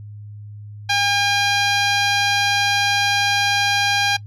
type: tone with low-pass filter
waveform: 10% pulse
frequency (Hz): 807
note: G#5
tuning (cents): -50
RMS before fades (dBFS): -18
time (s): 0.89-4.17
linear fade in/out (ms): 10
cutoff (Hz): 6300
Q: 0.78
effects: noise-tail reverb RT60 0.1 s tail -21 dB re dry + added 104 Hz sine -33 dBFS peak until 4.26 s